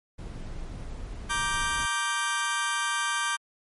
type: noise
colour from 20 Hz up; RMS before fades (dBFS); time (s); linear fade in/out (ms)
brown; -37; 0.18-1.86; 10
type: chord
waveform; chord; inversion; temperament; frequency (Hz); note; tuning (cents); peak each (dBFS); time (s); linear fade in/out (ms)
sawtooth; G minor; first; just; 940.8 / 1176 / 1568; Bb5 / D6 / G6; +16 / +2 / 0; -30 / -26 / -25; 1.29-3.37; 20
effects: MP3 48 kbps

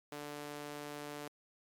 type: tone with high-pass filter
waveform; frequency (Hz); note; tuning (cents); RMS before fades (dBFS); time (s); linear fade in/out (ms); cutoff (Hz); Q
sawtooth; 146.83; D3; 0; -45; 0.12-1.28; 2; 360; 0.93
effects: MP3 96 kbps

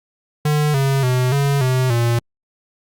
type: tone with pitch steps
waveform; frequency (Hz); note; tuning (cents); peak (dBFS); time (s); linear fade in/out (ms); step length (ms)
square; 149.9 / 136.4 / 126.6 / 140.5 / 128.5 / 117.9; D3 / C#3 / B2 / C#3 / C3 / A#2; +36 / -28 / +43 / +24 / -31 / +20; -15; 0.45-2.19; 5; 290
effects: Opus 48 kbps

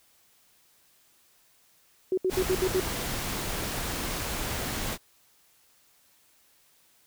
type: tone bursts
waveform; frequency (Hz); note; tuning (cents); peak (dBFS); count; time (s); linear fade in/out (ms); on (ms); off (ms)
sine; 372.7; F#4; +13; -22; 6; 2.12-2.8; 2; 55; 70
type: noise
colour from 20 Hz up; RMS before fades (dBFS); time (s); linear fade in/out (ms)
pink; -32; 2.29-4.98; 50
effects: white hiss -63 dBFS RMS until 7.06 s

